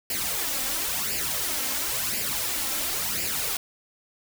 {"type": "noise with flanger", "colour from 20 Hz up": "white", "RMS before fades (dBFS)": -28, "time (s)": [0.1, 3.57], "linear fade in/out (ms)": 2, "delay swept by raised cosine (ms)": [0.4, 3.8], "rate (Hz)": 0.96, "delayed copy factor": 0.65, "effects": []}